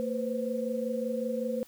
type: tone cluster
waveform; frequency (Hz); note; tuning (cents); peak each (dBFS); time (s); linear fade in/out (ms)
sine; 227.6 / 497.7 / 523; A#3 / B4 / C5; -41 / +13 / -1; -33 / -33 / -34; 0-1.63; 0
effects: white hiss -57 dBFS RMS until 1.67 s